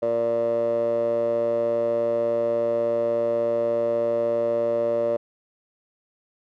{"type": "tone with band-pass filter", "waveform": "15% pulse", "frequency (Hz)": 116.54, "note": "A#2", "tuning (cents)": 0, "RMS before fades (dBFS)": -23, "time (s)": [0.02, 5.17], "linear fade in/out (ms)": 10, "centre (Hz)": 570, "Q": 8.9, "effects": []}